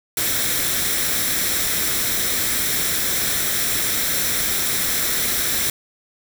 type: noise with comb filter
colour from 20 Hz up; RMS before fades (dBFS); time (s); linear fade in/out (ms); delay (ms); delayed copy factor
white; -21; 0.17-5.7; 2; 0.53; +0.5
effects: none